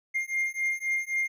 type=beating tone pair; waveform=triangle; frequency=2114 / 2117.8 Hz; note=C7 / C7; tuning=+17 / +20 cents; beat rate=3.8 Hz; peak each=-28 dBFS; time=0.14-1.28 s; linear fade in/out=20 ms; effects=none